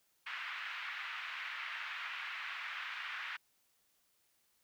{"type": "band-pass noise", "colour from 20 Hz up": "white", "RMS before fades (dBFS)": -43, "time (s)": [0.26, 3.37], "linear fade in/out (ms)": 10, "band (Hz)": [1200, 2600], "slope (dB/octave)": 24, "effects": ["white hiss -75 dBFS RMS until 4.63 s"]}